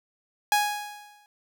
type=tone with exponential decay; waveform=sawtooth; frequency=830 Hz; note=G#5; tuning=1 cent flat; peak=-14 dBFS; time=0.52-1.26 s; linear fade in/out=1 ms; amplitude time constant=160 ms; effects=none